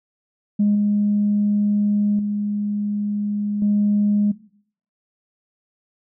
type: tone with level steps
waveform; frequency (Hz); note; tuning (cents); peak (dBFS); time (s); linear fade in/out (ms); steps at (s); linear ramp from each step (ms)
sine; 206.5; G#3; -10; -13 / -15 / -20 / -14; 0.59-4.32; 10; 0.75 / 2.19 / 3.62; 2
effects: noise-tail reverb RT60 0.6 s tail -19 dB re dry + tanh soft clip ceiling -10 dBFS